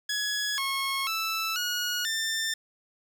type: tone with pitch steps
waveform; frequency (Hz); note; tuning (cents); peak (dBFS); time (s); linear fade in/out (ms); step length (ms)
15% pulse; 1681 / 1089 / 1320 / 1449 / 1790; G#6 / C#6 / E6 / F#6 / A6; +20 / -31 / +2 / -37 / +29; -21; 0.09-2.54; 5; 490
effects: none